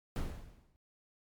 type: noise with exponential decay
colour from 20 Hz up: brown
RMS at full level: -32 dBFS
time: 0.16-0.76 s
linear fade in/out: 0 ms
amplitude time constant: 130 ms
effects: MP3 96 kbps